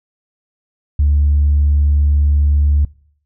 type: tone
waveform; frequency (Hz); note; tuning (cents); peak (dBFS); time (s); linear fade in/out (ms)
sine; 72.7; D2; -17; -8; 0.99-2.85; 5
effects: noise-tail reverb RT60 0.6 s tail -24 dB re dry + tanh soft clip ceiling -6 dBFS